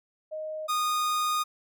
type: tone pair in turn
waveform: sine / 45% pulse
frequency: 622.3 / 1231.7 Hz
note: D#5 / D#6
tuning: 0 / -18 cents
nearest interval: octave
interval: 1182 cents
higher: second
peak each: -32 / -25 dBFS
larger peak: second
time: 0.31-0.68 / 0.68-1.44 s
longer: second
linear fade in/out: 20 ms
effects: none